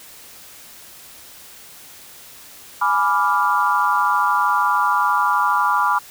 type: chord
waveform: sine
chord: G# diminished seventh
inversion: none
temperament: equal with one note detuned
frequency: 835.4 / 987.8 / 1174.7 / 1396.9 Hz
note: G#5 / B5 / D6 / F6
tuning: +10 / 0 / 0 / 0 cents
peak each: -23 / -19 / -19 / -22 dBFS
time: 2.81-5.99 s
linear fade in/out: 10 ms
effects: white hiss -42 dBFS RMS until 6.1 s